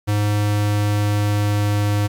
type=tone with pitch glide; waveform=square; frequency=104 to 103.22 Hz; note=G#2 to G#2; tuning=+3 to -10 cents; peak=-17 dBFS; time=0.07-2.08 s; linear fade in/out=20 ms; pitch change=-13 cents; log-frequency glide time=0.34-1.9 s; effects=9-bit